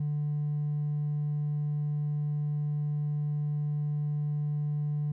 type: tone with hard clipping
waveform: sine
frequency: 148 Hz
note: D3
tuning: 14 cents sharp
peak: -28 dBFS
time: 0-5.12 s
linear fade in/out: 5 ms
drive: 1 dB
effects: none